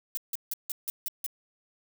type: noise bursts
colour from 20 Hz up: violet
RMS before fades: -32 dBFS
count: 7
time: 0.15-1.264 s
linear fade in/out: 0 ms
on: 22 ms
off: 160 ms
effects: none